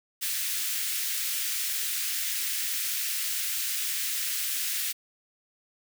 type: high-pass noise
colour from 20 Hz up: white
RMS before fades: -30 dBFS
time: 0.21-4.93 s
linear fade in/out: 20 ms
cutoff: 1700 Hz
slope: 24 dB/octave
effects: none